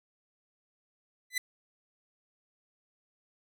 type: tone with exponential growth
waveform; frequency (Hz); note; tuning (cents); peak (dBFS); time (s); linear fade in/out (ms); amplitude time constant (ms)
sawtooth; 2004; B6; +25; -21; 1.3-1.38; 5; 16
effects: none